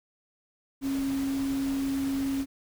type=tone in noise; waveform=sine; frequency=272.4 Hz; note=C#4; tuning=30 cents flat; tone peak=-26 dBFS; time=0.81-2.46 s; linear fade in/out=50 ms; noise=pink; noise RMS=-41 dBFS; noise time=0.81-2.46 s; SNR=+12 dB; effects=none